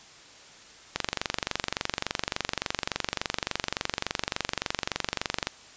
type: click train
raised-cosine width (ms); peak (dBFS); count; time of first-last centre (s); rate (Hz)
0.2; -8; 107; 0.96-5.471; 23.5
effects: white hiss -50 dBFS RMS until 5.76 s + resampled to 16000 Hz